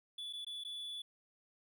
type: tone with dropouts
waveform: triangle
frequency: 3446 Hz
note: A7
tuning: 37 cents flat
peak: -40 dBFS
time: 0.18-1.02 s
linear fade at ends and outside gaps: 5 ms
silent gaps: 0.328-0.333 / 0.448-0.466 / 0.638-0.648 s
effects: none